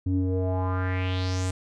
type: tone with low-pass filter sweep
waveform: square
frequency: 92.5 Hz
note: F#2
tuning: in tune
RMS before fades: -26 dBFS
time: 0.06-1.51 s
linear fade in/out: 5 ms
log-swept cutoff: 220 to 8600 Hz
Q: 3.7
effects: none

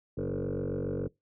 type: tone with frequency modulation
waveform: sine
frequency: 290 Hz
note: D4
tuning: 22 cents flat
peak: -28 dBFS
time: 0.17-1.08 s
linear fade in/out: 10 ms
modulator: 47.2 Hz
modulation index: 4.6
effects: noise-tail reverb RT60 0.2 s tail -24 dB re dry + tanh soft clip ceiling -28 dBFS

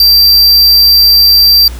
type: tone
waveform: square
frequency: 4699 Hz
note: D8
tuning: in tune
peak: -3 dBFS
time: 0-1.68 s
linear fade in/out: 2 ms
effects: added 60 Hz sine -21 dBFS peak until 1.79 s + pink hiss -32 dBFS RMS until 1.79 s

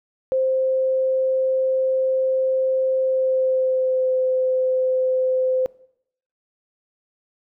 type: tone with pitch glide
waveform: sine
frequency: 523.3 to 515.5 Hz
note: C5 to C5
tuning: 0 to -26 cents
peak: -17 dBFS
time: 0.32-5.66 s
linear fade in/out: 0 ms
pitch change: -26 cents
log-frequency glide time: 3.01-4.12 s
effects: noise-tail reverb RT60 0.7 s tail -21 dB re dry

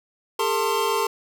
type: tone cluster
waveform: square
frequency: 405.9 / 453.1 / 898 / 1058 Hz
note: G#4 / A#4 / A5 / C6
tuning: -40 / -49 / +35 / +19 cents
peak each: -27 dBFS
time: 0.39-1.07 s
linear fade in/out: 5 ms
effects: none

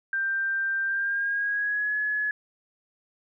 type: tone with pitch glide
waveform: sine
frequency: 1575 to 1697.8 Hz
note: G6 to G#6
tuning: +8 to +38 cents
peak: -24 dBFS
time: 0.13-2.31 s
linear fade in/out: 2 ms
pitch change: +130 cents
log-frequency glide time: 0.85-1.96 s
effects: none

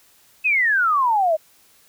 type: exponential sweep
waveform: sine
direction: down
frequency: 2617 to 609 Hz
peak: -15 dBFS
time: 0.44-1.37 s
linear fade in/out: 20 ms
effects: white hiss -55 dBFS RMS until 1.88 s

